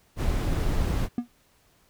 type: noise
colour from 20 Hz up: brown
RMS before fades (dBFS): -25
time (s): 0.16-1.09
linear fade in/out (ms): 50
type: tone with exponential decay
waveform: triangle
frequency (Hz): 240.7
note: B3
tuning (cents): -44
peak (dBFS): -18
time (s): 1.18-1.28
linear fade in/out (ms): 2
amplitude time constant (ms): 21
effects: pink hiss -63 dBFS RMS until 1.89 s